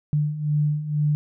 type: beating tone pair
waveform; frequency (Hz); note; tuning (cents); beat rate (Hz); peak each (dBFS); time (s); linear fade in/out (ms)
sine; 147.7 / 149.8; D3 / D3; +10 / +35; 2.1; -26 / -21; 0.13-1.15; 0
effects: none